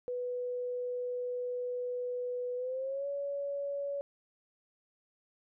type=tone with pitch glide; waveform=sine; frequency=493.9 to 564.1 Hz; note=B4 to C#5; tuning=0 to +30 cents; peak=-33 dBFS; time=0.08-4.01 s; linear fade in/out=0 ms; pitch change=+230 cents; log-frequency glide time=2.56-3.07 s; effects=none